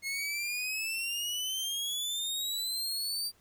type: exponential sweep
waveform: sawtooth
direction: up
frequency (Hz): 2155 to 4699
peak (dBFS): -29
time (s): 0.02-3.32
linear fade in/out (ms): 50
effects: pink hiss -66 dBFS RMS until 3.4 s